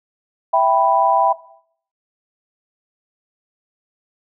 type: chord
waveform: sine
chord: E minor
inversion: none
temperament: equal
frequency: 659.3 / 784 / 987.8 Hz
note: E5 / G5 / B5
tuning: 0 / 0 / 0 cents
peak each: -16 dBFS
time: 0.53-1.33 s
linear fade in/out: 10 ms
effects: noise-tail reverb RT60 0.6 s tail -17 dB re dry